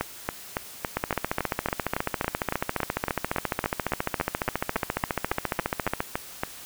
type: two click trains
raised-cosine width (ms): 0.5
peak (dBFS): -10 / -9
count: 24 / 74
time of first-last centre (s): 0.01-6.435 / 0.97-6.004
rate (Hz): 3.58 / 14.5
effects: white hiss -43 dBFS RMS until 6.65 s